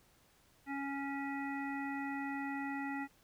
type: harmonic tone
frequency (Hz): 277.7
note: C#4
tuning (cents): +3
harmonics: 1 / 3 / 5 / 7 / 9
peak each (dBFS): -39 / -43 / -49 / -44 / -53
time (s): 0.66-3.08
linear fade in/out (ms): 50
effects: pink hiss -68 dBFS RMS until 3.23 s

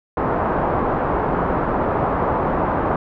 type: low-pass noise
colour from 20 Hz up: white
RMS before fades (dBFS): -20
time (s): 0.17-2.96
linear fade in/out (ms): 2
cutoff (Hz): 1100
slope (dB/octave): 24
effects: none

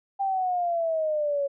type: exponential sweep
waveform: sine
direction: down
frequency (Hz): 793 to 555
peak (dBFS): -23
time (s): 0.19-1.48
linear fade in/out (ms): 20
effects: none

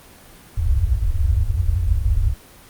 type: low-pass noise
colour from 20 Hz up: white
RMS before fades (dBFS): -18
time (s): 0.57-2.34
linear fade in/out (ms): 10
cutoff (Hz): 100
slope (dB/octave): 96
effects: pink hiss -45 dBFS RMS until 2.69 s + Opus 24 kbps

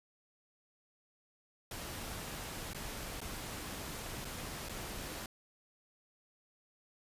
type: noise with dropouts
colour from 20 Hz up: pink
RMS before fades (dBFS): -43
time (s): 1.71-5.26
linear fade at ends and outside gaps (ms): 2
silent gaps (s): 2.734-2.746 / 3.205-3.214 / 4.247-4.251 / 4.687-4.694
effects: resampled to 32000 Hz

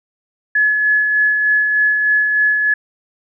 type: tone with tremolo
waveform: sine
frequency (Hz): 1704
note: G#6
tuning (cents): +44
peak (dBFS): -10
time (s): 0.55-2.74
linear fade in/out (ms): 5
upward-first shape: sine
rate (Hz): 3.3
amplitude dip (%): 35
effects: none

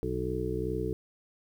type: harmonic tone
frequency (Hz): 62.5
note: B1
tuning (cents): +21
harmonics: 1 / 2 / 3 / 5 / 6 / 7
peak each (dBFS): -37 / -37 / -39 / -37 / -36 / -34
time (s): 0.03-0.93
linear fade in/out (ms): 0
effects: 10-bit

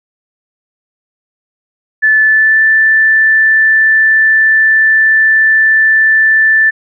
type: tone with pitch glide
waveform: sine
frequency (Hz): 1744 to 1763.2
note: A6 to A6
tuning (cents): -16 to +3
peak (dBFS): -5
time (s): 2.02-6.71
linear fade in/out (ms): 20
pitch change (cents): +19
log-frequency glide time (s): 2.24-2.62
effects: none

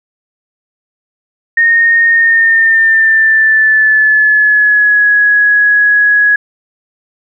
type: tone with pitch glide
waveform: sine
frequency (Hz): 1846 to 1673.3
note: A#6 to G#6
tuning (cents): -17 to +13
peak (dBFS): -5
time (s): 1.57-6.36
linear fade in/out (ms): 5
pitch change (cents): -170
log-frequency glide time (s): 2.07-5.07
effects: none

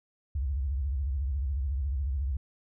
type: tone with vibrato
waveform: sine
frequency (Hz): 68.1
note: C#2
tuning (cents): -30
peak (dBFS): -27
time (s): 0.35-2.37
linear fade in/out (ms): 5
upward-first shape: sine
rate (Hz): 14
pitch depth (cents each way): 200
effects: none

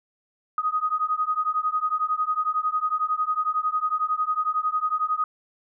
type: beating tone pair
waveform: sine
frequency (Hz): 1244.5 / 1255.5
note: D#6 / D#6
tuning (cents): 0 / +15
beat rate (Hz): 11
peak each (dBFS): -25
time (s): 0.58-5.24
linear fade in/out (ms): 2
effects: none

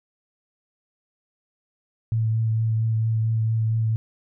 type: tone with vibrato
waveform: sine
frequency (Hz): 111.7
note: A2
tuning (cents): +27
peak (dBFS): -19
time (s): 2.12-3.96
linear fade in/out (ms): 0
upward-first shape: triangle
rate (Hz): 4.4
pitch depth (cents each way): 19
effects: none

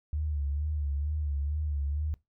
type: tone with vibrato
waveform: sine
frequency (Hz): 73.42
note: D2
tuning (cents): 0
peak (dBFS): -28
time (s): 0.13-2.14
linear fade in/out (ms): 0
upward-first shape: sine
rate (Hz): 2.2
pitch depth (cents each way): 74
effects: noise-tail reverb RT60 0.2 s tail -21 dB re dry

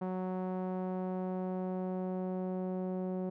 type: tone with low-pass filter sweep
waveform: sawtooth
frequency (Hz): 185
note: F#3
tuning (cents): 0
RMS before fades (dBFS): -36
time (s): 0.01-3.3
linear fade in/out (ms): 10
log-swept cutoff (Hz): 890 to 560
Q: 1.3
effects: none

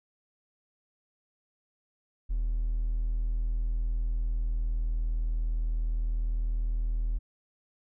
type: tone with hard clipping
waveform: triangle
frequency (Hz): 40.12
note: E1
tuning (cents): -46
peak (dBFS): -26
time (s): 2.29-7.19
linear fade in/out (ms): 20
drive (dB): 3
effects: none

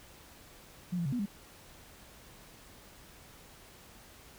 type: tone with pitch steps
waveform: sine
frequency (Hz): 178.6 / 170 / 136.9 / 245.5 / 202.1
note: F3 / F3 / C#3 / B3 / G#3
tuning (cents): +39 / -46 / -21 / -10 / -47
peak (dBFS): -30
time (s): 0.92-1.26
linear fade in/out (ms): 10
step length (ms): 68
effects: pink hiss -55 dBFS RMS until 4.38 s

